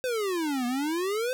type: exponential two-way sweep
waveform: square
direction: down then up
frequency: 522 to 238.3 to 522 Hz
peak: -27 dBFS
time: 0.04-1.33 s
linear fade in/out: 0 ms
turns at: 0.66 s
effects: none